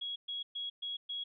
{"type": "tone bursts", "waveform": "sine", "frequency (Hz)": 3322, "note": "G#7", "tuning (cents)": 0, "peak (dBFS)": -36, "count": 5, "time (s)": [0.01, 1.24], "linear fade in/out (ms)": 10, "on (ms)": 150, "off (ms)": 120, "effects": []}